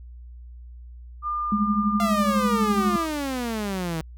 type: tone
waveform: sine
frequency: 1203 Hz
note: D6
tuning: 41 cents sharp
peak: -24 dBFS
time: 1.22-3.07 s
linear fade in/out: 50 ms
type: tone with tremolo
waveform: sine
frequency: 208.6 Hz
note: G#3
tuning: 8 cents sharp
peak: -17 dBFS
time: 1.52-2.96 s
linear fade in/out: 2 ms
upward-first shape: triangle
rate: 12 Hz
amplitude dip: 85%
type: exponential sweep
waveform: sawtooth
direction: down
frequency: 698.5 to 157.1 Hz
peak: -22 dBFS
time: 2-4.01 s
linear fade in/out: 0 ms
effects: added 60 Hz sine -39 dBFS peak until 4.17 s